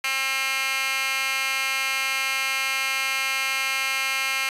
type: tone with high-pass filter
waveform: 15% pulse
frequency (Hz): 267.1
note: C4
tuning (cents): +36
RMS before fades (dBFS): -25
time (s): 0.04-4.49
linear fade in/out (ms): 2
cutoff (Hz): 1900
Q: 4.3
effects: resampled to 32000 Hz